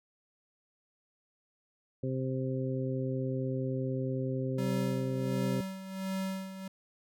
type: harmonic tone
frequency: 130.81 Hz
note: C3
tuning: in tune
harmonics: 1 / 2 / 3 / 4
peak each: -33 / -36 / -38 / -39 dBFS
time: 2.03-5.61 s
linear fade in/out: 5 ms
type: tone with tremolo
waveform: square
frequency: 190.7 Hz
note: G3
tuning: 47 cents flat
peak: -32 dBFS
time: 4.58-6.68 s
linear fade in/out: 5 ms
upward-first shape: sine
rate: 1.4 Hz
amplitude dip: 70%
effects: none